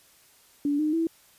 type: tone with pitch steps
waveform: sine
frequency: 288.2 / 305.7 / 328.5 Hz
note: D4 / D#4 / E4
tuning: -33 / -30 / -6 cents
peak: -22 dBFS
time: 0.65-1.07 s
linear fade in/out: 2 ms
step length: 140 ms
effects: white hiss -58 dBFS RMS until 1.38 s + resampled to 32000 Hz